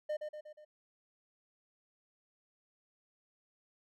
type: tone with echo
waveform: triangle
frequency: 606 Hz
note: D#5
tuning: 46 cents flat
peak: -31 dBFS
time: 0.09-0.17 s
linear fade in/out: 10 ms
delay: 120 ms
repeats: 4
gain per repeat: -5 dB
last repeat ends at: 0.65 s
effects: none